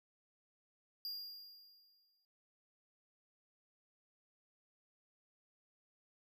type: tone with exponential decay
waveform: square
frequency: 4816 Hz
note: D8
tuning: 43 cents sharp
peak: -40 dBFS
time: 1.05-2.25 s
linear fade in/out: 1 ms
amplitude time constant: 260 ms
effects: none